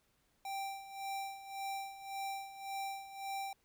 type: tone with tremolo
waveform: square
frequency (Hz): 784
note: G5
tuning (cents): 0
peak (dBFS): -38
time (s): 0.45-3.53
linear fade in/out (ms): 2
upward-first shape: sine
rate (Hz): 1.8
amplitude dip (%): 75
effects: pink hiss -75 dBFS RMS until 3.64 s